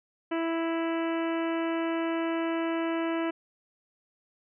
harmonic tone, 330 Hz, E4, 2 cents sharp, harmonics 1 / 2 / 3 / 4 / 5 / 6 / 7 / 8 / 9, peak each -28 / -34 / -38 / -40 / -42 / -44 / -45 / -46 / -47 dBFS, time 0.31-3.31 s, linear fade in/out 10 ms, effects none

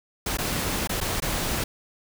pink noise with dropouts, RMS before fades -27 dBFS, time 0.26-1.64 s, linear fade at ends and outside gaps 5 ms, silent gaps 0.372-0.385 / 0.874-0.893 / 1.004-1.011 / 1.202-1.221 s, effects none

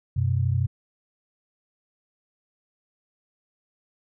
sine tone pair together, 93.9 / 126.6 Hz, F#2 / B2, +26 / +43 cents, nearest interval perfect fourth, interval 517 cents, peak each -23 dBFS, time 0.16-0.67 s, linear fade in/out 10 ms, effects none

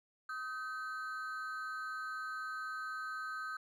triangle ring-modulated tone, 1402 Hz, F6, 6 cents sharp, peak -34 dBFS, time 0.29-3.57 s, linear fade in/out 5 ms, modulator 138 Hz, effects none

